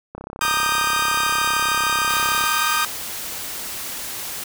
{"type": "click train", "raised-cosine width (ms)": 1, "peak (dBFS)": -18, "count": 77, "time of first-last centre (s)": [0.15, 2.439], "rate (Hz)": 33.2}
{"type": "chord", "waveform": "sawtooth", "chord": "Eb major seventh", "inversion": "second", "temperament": "equal with one note detuned", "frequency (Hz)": [932.3, 1205.6, 1244.5, 1568], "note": ["Bb5", "D6", "Eb6", "G6"], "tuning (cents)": [0, 45, 0, 0], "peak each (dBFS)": [-24, -21, -18, -20], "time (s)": [0.41, 2.85], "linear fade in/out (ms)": 2}
{"type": "noise", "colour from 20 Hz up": "white", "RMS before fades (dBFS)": -30, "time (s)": [2.09, 4.44], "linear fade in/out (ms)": 5}
{"effects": []}